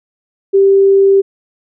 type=tone; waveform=sine; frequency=392 Hz; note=G4; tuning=in tune; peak=-5 dBFS; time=0.53-1.22 s; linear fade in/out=20 ms; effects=none